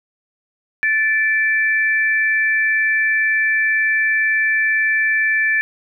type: tone pair together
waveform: sine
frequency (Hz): 1751 / 2332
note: A6 / D7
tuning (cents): -9 / -13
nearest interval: perfect fourth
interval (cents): 496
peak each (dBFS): -15 / -20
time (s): 0.83-5.61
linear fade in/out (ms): 0
effects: none